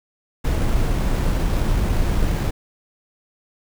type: noise with sample-and-hold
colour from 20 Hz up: brown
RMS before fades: -19 dBFS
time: 0.44-2.51 s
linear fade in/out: 10 ms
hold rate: 8820 Hz
effects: none